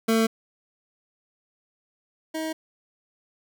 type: tone pair in turn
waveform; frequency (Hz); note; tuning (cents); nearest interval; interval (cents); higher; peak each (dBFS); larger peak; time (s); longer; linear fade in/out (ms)
25% pulse; 224.5 / 317.5; A3 / D#4; +35 / +35; tritone; 600; second; -15 / -24; first; 0.08-0.27 / 2.34-2.53; neither; 10
effects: none